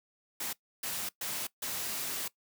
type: noise bursts at uneven times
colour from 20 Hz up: white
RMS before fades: -36 dBFS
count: 4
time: 0.4-0.53 / 0.83-1.09 / 1.21-1.47 / 1.62-2.28 s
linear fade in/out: 5 ms
effects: noise-tail reverb RT60 0.1 s tail -20 dB re dry + high-pass 100 Hz 12 dB/octave